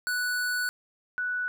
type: tone pair in turn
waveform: square / sine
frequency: 1480 / 1480 Hz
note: F#6 / F#6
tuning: 0 / 0 cents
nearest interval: unison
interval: 0 cents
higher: neither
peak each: -27 dBFS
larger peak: neither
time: 0.07-0.69 / 1.18-1.48 s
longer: first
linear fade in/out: 0 ms
effects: none